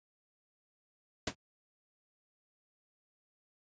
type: noise with exponential decay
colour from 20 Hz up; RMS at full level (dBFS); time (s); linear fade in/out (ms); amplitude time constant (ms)
pink; -26; 1.27-1.35; 5; 16
effects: high-pass 80 Hz 12 dB/octave + resampled to 16000 Hz